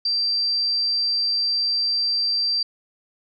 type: tone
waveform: sine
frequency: 4699 Hz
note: D8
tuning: in tune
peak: -19 dBFS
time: 0.05-2.63 s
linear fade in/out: 5 ms
effects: none